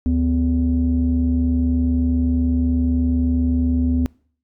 sine tone pair together, 74.4 / 251.2 Hz, D2 / B3, +23 / +30 cents, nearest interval octave + major sixth, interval 2107 cents, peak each -17 dBFS, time 0.06-4.06 s, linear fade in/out 0 ms, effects noise-tail reverb RT60 0.5 s tail -25 dB re dry + tanh soft clip ceiling -10 dBFS

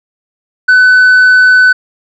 triangle tone with tanh clipping, 1504 Hz, F#6, 28 cents sharp, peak -3 dBFS, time 0.68-1.73 s, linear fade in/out 10 ms, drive 7 dB, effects none

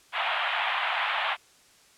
pink band-pass noise, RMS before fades -28 dBFS, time 0.12-1.37 s, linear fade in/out 50 ms, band 700 to 3400 Hz, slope 48 dB/octave, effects white hiss -58 dBFS RMS until 1.97 s + low-pass 9000 Hz 12 dB/octave

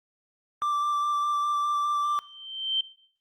triangle tone with vibrato, 1174.7 Hz, D6, in tune, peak -22 dBFS, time 0.62-2.19 s, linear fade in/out 0 ms, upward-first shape square, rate 4.9 Hz, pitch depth 9 cents each way
sine tone with exponential growth, 3119 Hz, G7, 9 cents flat, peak -21 dBFS, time 2.02-2.81 s, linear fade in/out 5 ms, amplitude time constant 170 ms
effects noise-tail reverb RT60 0.6 s tail -20 dB re dry + Opus 48 kbps

